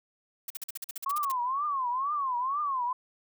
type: noise bursts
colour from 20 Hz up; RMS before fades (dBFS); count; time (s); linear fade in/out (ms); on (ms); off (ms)
blue; -36; 13; 0.48-1.319; 5; 23; 45
type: tone with vibrato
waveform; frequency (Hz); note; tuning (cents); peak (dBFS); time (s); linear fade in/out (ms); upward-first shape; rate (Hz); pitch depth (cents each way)
sine; 1076; C6; +48; -27; 1.06-2.93; 5; triangle; 2.1; 220
effects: none